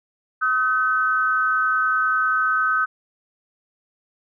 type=tone pair together; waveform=sine; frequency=1272.5 / 1522 Hz; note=D#6 / F#6; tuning=+39 / +48 cents; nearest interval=minor third; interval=309 cents; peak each=-20 dBFS; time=0.41-2.86 s; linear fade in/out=20 ms; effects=none